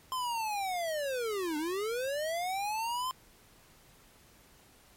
square linear two-way sweep, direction down then up, 1044 to 293.7 to 1044 Hz, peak -32 dBFS, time 0.12-3.11 s, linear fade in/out 0 ms, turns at 1.57 s, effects pink hiss -60 dBFS RMS until 4.96 s + MP3 64 kbps

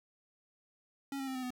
square tone with pitch steps, 276 / 269.4 / 262.9 / 256.6 / 250.5 Hz, C#4 / C#4 / C4 / C4 / B3, -7 / -49 / +8 / -34 / +25 cents, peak -37 dBFS, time 1.12-1.505 s, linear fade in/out 2 ms, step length 77 ms, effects 11-bit

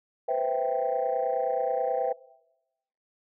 sine chord, C major seventh, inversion third, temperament equal, 493.9 / 523.3 / 659.3 / 784 Hz, B4 / C5 / E5 / G5, 0 / 0 / 0 / 0 cents, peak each -29 dBFS, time 0.28-2.13 s, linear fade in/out 10 ms, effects noise-tail reverb RT60 1.0 s tail -22 dB re dry + tanh soft clip ceiling -17 dBFS

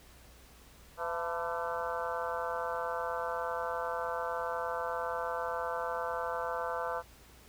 harmonic tone with a mistuned harmonic, 168.4 Hz, E3, 37 cents sharp, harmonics 3 / 4 / 5 / 6 / 7 / 8 / 9, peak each -38 / -39 / -40 / -41 / -41 / -42 / -43 dBFS, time 0.97-7.03 s, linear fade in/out 50 ms, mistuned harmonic 5, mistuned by +84 cents, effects added 60 Hz sine -58 dBFS peak until 7.48 s + pink hiss -58 dBFS RMS until 7.48 s

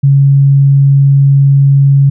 sine tone, 138.8 Hz, C#3, 3 cents sharp, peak -3 dBFS, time 0.03-2.1 s, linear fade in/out 10 ms, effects none

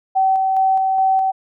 sine tone with tremolo, 765 Hz, G5, 42 cents flat, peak -12 dBFS, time 0.15-1.32 s, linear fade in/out 20 ms, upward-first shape square, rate 2.4 Hz, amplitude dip 25%, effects none

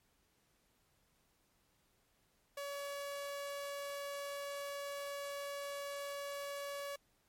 sawtooth tone, 566 Hz, C#5, 36 cents sharp, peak -37 dBFS, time 2.57-6.96 s, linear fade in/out 5 ms, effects pink hiss -75 dBFS RMS until 7.28 s + MP3 64 kbps

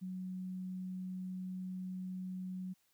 sine tone, 185 Hz, F#3, in tune, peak -39 dBFS, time 0.01-2.74 s, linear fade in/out 20 ms, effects white hiss -75 dBFS RMS until 2.93 s + high-pass 60 Hz 12 dB/octave

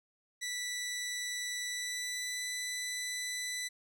15% pulse tone with pitch glide, 1970 to 1989.4 Hz, B6 to B6, -5 to +12 cents, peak -29 dBFS, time 0.41-3.69 s, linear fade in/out 20 ms, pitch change +17 cents, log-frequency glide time 1.67-2.44 s, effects none

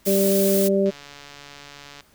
blue noise, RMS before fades -26 dBFS, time 0.05-0.69 s, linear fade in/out 20 ms
harmonic tone, 196 Hz, G3, in tune, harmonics 1 / 2 / 3, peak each -21 / -20 / -22 dBFS, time 0.06-0.91 s, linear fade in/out 20 ms
click train, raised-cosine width 0.2 ms, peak -24 dBFS, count 165, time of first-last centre 0.86-2.007 s, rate 143 Hz
effects pink hiss -57 dBFS RMS until 2.14 s

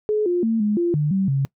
sine tone with pitch steps, 425.2 / 353 / 225.5 / 209.5 / 345.2 / 149 / 192.6 / 136.9 Hz, G#4 / F4 / A3 / G#3 / F4 / D3 / G3 / C#3, +41 / +19 / +43 / +15 / -20 / +25 / -30 / -21 cents, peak -17 dBFS, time 0.09-1.45 s, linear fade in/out 0 ms, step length 170 ms, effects noise-tail reverb RT60 0.1 s tail -23 dB re dry

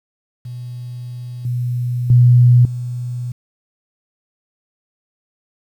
sine tone with level steps, 122.6 Hz, B2, 12 cents flat, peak -26 / -17 / -6 / -21 dBFS, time 0.45-3.32 s, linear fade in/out 5 ms, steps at 1.45 / 2.1 / 2.65 s, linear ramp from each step 2 ms, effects 8-bit

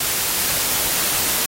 white noise, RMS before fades -20 dBFS, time 0-1.46 s, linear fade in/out 5 ms, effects AAC 48 kbps

